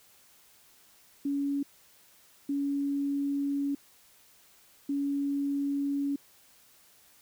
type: tone bursts at uneven times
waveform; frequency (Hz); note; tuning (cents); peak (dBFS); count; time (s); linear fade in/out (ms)
sine; 281.5; C#4; +27; -27; 3; 1.25-1.63 / 2.49-3.75 / 4.89-6.16; 5
effects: white hiss -60 dBFS RMS until 7.21 s